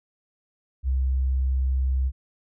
sine tone, 65.41 Hz, C2, in tune, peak -20 dBFS, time 0.83-2.12 s, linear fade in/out 50 ms, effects none

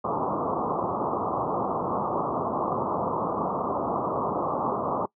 white low-pass noise, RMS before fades -27 dBFS, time 0.04-5.06 s, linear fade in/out 10 ms, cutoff 1200 Hz, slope 96 dB/octave, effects noise-tail reverb RT60 0.1 s tail -22 dB re dry + high-pass 150 Hz 12 dB/octave

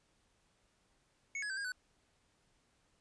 square tone with pitch steps, 2209 / 1681 / 1552 / 1622 / 1500 Hz, C#7 / G#6 / G6 / G#6 / F#6, -7 / +20 / -18 / -41 / +23 cents, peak -38 dBFS, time 1.35-1.72 s, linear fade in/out 2 ms, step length 74 ms, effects pink hiss -74 dBFS RMS until 3 s + resampled to 22050 Hz

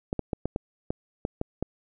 clicks, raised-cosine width 2 ms, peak -14 dBFS, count 9, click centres 0.129 / 0.193 / 0.332 / 0.456 / 0.561 / 0.905 / 1.251 / 1.414 / 1.626 s, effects none

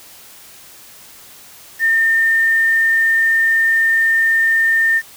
sine tone with quantisation, 1812 Hz, A#6, 50 cents flat, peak -11 dBFS, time 1.79-5.02 s, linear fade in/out 50 ms, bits 6, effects white hiss -41 dBFS RMS until 5.16 s

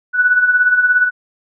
sine tone with tremolo, 1481 Hz, F#6, 1 cent sharp, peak -7 dBFS, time 0.13-1.11 s, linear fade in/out 50 ms, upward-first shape sine, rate 17 Hz, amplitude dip 60%, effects none

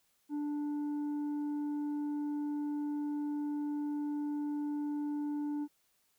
triangle tone with tanh clipping, 293.7 Hz, D4, in tune, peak -34 dBFS, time 0.29-5.68 s, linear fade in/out 50 ms, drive 9 dB, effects white hiss -74 dBFS RMS until 6.18 s

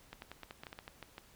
clicks, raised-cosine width 0.3 ms, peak -29 dBFS, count 12, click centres 0.13 / 0.221 / 0.316 / 0.433 / 0.509 / 0.635 / 0.668 / 0.729 / 0.789 / 0.879 / 1.027 / 1.181 s, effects pink hiss -62 dBFS RMS until 1.35 s

